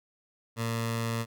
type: tone with notch filter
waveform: 15% pulse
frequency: 114.6 Hz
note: A#2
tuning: 29 cents flat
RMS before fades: -31 dBFS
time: 0.56-1.26 s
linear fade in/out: 50 ms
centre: 320 Hz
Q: 1.3
effects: none